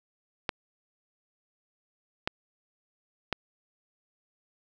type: clicks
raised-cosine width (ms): 0.3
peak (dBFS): -11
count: 3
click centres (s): 0.492 / 2.275 / 3.327
effects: none